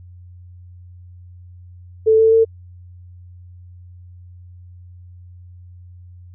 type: tone with pitch steps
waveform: sine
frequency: 440.4 / 445.3 / 450.2 Hz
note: A4 / A4 / A4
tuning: +2 / +21 / +40 cents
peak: -9 dBFS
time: 2.06-2.45 s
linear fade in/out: 20 ms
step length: 130 ms
effects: added 89 Hz sine -38 dBFS peak until 6.34 s